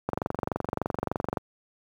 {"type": "click train", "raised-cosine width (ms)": 1, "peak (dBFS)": -12, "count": 31, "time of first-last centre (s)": [0.09, 1.372], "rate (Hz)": 23.4, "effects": ["high-pass 80 Hz 12 dB/octave", "9-bit"]}